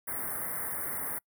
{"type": "band-stop noise", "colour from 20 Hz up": "white", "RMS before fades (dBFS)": -35, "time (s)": [0.07, 1.19], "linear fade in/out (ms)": 10, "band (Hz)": [2100, 9000], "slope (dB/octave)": 96, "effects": ["noise-tail reverb RT60 0.1 s tail -26 dB re dry", "high-pass 80 Hz 12 dB/octave"]}